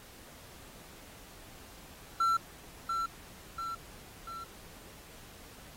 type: tone with echo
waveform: triangle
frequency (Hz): 1348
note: E6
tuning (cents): +38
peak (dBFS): -23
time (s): 2.2-2.37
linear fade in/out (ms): 5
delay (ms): 690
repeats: 3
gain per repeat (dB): -5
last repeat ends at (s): 4.44
effects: pink hiss -53 dBFS RMS until 5.76 s + AAC 48 kbps